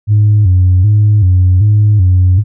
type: tone with vibrato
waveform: sine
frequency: 98 Hz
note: G2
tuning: in tune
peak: -3 dBFS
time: 0.07-2.44 s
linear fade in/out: 50 ms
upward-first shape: square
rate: 1.3 Hz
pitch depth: 120 cents each way
effects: tanh soft clip ceiling -2 dBFS